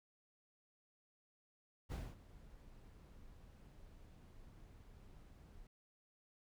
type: noise with ADSR envelope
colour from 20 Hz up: brown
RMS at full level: -41 dBFS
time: 1.89-5.67 s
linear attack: 31 ms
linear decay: 230 ms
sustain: -18 dB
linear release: 3 ms
effects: none